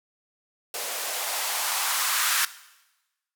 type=noise with band-pass filter sweep; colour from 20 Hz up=violet; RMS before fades=-27 dBFS; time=0.74-2.45 s; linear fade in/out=2 ms; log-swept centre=500 to 1400 Hz; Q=2.1; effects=noise-tail reverb RT60 1.0 s tail -17 dB re dry